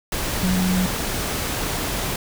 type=tone in noise; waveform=sine; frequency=184.2 Hz; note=F#3; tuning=7 cents flat; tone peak=-18 dBFS; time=0.43-0.86 s; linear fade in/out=2 ms; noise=pink; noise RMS=-25 dBFS; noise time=0.12-2.16 s; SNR=+4 dB; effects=none